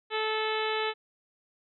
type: harmonic tone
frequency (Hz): 435.7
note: A4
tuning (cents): -17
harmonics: 1 / 2 / 3 / 4 / 5 / 6 / 7 / 8 / 9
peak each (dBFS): -31 / -34 / -36 / -37 / -38 / -39 / -39 / -40 / -41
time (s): 0.1-0.94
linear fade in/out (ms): 50
effects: none